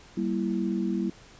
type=tone cluster; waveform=sine; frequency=195.1 / 235.9 / 332.4 Hz; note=G3 / A#3 / E4; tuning=-8 / +21 / +15 cents; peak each=-28 / -31 / -30 dBFS; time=0.17-1.1 s; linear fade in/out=5 ms; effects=pink hiss -52 dBFS RMS until 1.39 s + resampled to 16000 Hz